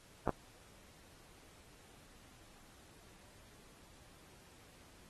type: clicks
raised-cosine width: 1 ms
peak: -18 dBFS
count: 2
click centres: 0.276 / 0.293 s
effects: pink hiss -62 dBFS RMS until 5.09 s + AAC 32 kbps